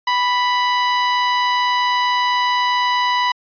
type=tone with amplitude modulation; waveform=sawtooth; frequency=987.8 Hz; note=B5; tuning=in tune; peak=-10 dBFS; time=0.07-3.32 s; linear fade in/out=5 ms; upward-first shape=sine; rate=180 Hz; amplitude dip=25%; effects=resampled to 11025 Hz